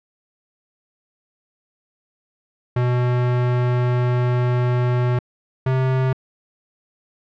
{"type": "tone pair in turn", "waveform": "square", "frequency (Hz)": [123.47, 130.6], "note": ["B2", "C3"], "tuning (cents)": [0, -3], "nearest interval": "minor second", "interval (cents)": 97, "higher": "second", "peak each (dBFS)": -17, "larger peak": "neither", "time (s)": [[2.76, 5.19], [5.66, 6.13]], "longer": "first", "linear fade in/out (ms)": 5, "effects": ["low-pass 2000 Hz 12 dB/octave"]}